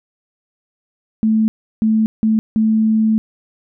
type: tone bursts at uneven times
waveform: sine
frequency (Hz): 219.3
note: A3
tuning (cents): -6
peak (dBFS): -11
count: 4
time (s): 1.23-1.48 / 1.82-2.06 / 2.23-2.39 / 2.56-3.18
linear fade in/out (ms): 0
effects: none